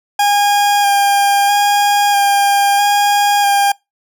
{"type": "tone with vibrato", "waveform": "40% pulse", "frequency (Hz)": 810, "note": "G#5", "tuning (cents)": -43, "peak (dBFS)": -9, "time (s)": [0.19, 3.72], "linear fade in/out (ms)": 5, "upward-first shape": "square", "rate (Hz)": 0.77, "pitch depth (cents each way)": 14, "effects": ["noise-tail reverb RT60 0.2 s tail -25 dB re dry"]}